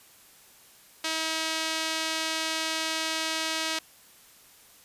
sawtooth tone with band-pass filter, 320 Hz, D#4, 49 cents sharp, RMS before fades -30 dBFS, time 1.04-3.79 s, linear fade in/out 5 ms, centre 4200 Hz, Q 0.84, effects white hiss -55 dBFS RMS until 4.84 s + resampled to 32000 Hz

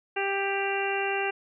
harmonic tone, 394.4 Hz, G4, 11 cents sharp, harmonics 1 / 2 / 3 / 4 / 5 / 6 / 7, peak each -30 / -31 / -40 / -34 / -37 / -36 / -33 dBFS, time 0.16-1.31 s, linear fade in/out 10 ms, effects none

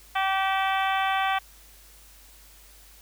harmonic tone with a mistuned harmonic, 385.7 Hz, G4, 28 cents flat, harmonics 2 / 3 / 4 / 5 / 6 / 7 / 8 / 9, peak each -25 / -29 / -31 / -33 / -35 / -36 / -37 / -38 dBFS, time 0.15-1.39 s, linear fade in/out 10 ms, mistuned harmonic 7, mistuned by -42 cents, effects added 50 Hz sine -53 dBFS peak until 3.01 s + white hiss -53 dBFS RMS until 3.01 s

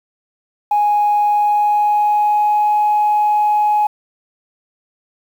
sine tone with pitch glide, 830.6 to 839.8 Hz, G#5 to G#5, 0 to +19 cents, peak -10 dBFS, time 0.71-3.87 s, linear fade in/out 5 ms, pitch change +19 cents, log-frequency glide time 1.26-2.76 s, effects tanh soft clip ceiling -8 dBFS + 7-bit

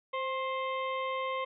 harmonic tone with a mistuned harmonic, 523.3 Hz, C5, in tune, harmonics 1 / 2 / 4 / 5 / 6 / 7, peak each -35 / -34 / -40 / -50 / -46 / -53 dBFS, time 0.13-1.45 s, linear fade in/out 10 ms, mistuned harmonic 2, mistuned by +29 cents, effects none

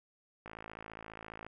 click train, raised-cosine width 0.5 ms, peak -30 dBFS, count 56, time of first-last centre 0.46-1.465 s, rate 54.7 Hz, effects none

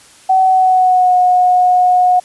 sine tone with pitch glide, 756 to 726.5 Hz, F#5 to F#5, +37 to -32 cents, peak -7 dBFS, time 0.29-2.2 s, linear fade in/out 10 ms, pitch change -69 cents, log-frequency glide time 0.41-1.16 s, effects white hiss -43 dBFS RMS until 2.24 s + resampled to 24000 Hz

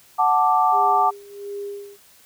sine chord, D major, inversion first, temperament equal, 740 / 880 / 1174.7 Hz, F#5 / A5 / D6, 0 / 0 / 0 cents, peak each -19 dBFS, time 0.18-1.11 s, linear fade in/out 20 ms
sine tone with tremolo, 404.3 Hz, G#4, 46 cents flat, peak -27 dBFS, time 0.71-1.98 s, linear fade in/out 50 ms, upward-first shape sine, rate 1.4 Hz, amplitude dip 80%
effects white hiss -52 dBFS RMS until 2.25 s

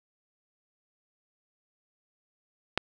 click, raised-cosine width 0.3 ms, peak -8 dBFS, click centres 2.776 s, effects 7-bit

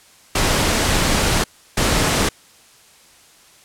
pink noise bursts at uneven times, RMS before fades -17 dBFS, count 2, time 0.35-1.44 / 1.77-2.29 s, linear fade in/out 5 ms, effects white hiss -49 dBFS RMS until 3.64 s + low-pass 10000 Hz 12 dB/octave

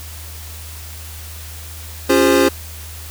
square chord, Db major seventh, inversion none, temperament equal with one note detuned, 277.2 / 349.2 / 404.6 / 523.3 Hz, Db4 / F4 / Ab4 / C5, 0 / 0 / -45 / 0 cents, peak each -17 dBFS, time 2.09-2.49 s, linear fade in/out 10 ms, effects added 79 Hz sine -32 dBFS peak until 3.1 s + white hiss -36 dBFS RMS until 3.1 s

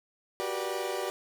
30% pulse chord, G major seventh, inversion third, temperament equal with one note detuned, 370 / 392 / 482.9 / 587.3 Hz, F#4 / G4 / B4 / D5, 0 / 0 / -39 / 0 cents, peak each -34 dBFS, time 0.4-1.1 s, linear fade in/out 0 ms, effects none

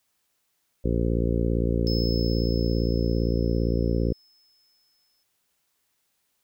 harmonic tone, 57.6 Hz, A#1, 20 cents flat, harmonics 1 / 2 / 3 / 4 / 5 / 6 / 7 / 8 / 9, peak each -25 / -28 / -30 / -31 / -32 / -33 / -33 / -34 / -35 dBFS, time 0.84-4.13 s, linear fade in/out 10 ms
triangle tone with exponential decay, 5210 Hz, E8, 21 cents flat, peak -28 dBFS, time 1.87-5.23 s, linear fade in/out 0 ms, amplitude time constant 730 ms
effects white hiss -73 dBFS RMS until 6.43 s

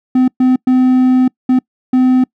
triangle tone bursts at uneven times, 255.6 Hz, C4, 40 cents flat, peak -5 dBFS, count 5, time 0.15-0.28 / 0.4-0.56 / 0.67-1.28 / 1.49-1.59 / 1.93-2.24 s, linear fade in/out 5 ms, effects noise-tail reverb RT60 0.1 s tail -26 dB re dry

